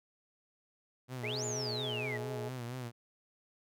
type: tone with vibrato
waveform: sawtooth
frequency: 123.47 Hz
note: B2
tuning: in tune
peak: -35 dBFS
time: 1.08-2.92 s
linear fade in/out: 50 ms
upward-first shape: sine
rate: 4.3 Hz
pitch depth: 83 cents each way
type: exponential two-way sweep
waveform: sine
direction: up then down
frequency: 1863 to 7230 to 1863 Hz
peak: -37 dBFS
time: 1.23-2.18 s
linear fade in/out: 20 ms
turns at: 1.45 s
type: harmonic tone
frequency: 210.9 Hz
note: G#3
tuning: 27 cents sharp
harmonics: 2 / 3 / 4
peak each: -40 / -46 / -51 dBFS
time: 1.23-2.49 s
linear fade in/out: 5 ms
effects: none